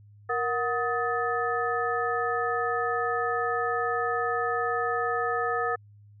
sine tone cluster, 470.6 / 733 / 1264 / 1754 Hz, A#4 / F#5 / D#6 / A6, +16 / -16 / +27 / -6 cents, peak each -30 / -31 / -29 / -32 dBFS, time 0.29-5.76 s, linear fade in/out 10 ms, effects added 103 Hz sine -50 dBFS peak until 6.2 s

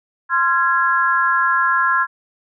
sine chord, F minor, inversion second, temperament equal with one note detuned, 1046.5 / 1372.9 / 1661.2 Hz, C6 / F6 / Ab6, 0 / -30 / 0 cents, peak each -18 dBFS, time 0.29-2.07 s, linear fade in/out 50 ms, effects none

